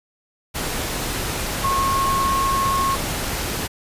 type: tone in noise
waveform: sine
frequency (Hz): 1087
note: C#6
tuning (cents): -34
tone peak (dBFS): -18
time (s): 1.63-2.96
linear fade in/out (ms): 20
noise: pink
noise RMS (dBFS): -25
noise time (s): 0.54-3.68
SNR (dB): +4
effects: resampled to 32000 Hz